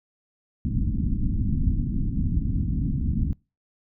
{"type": "low-pass noise", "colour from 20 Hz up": "pink", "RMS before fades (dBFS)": -24, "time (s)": [0.65, 3.33], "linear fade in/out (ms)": 0, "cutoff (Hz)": 270, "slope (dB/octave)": 48, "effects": ["noise-tail reverb RT60 0.3 s tail -26 dB re dry"]}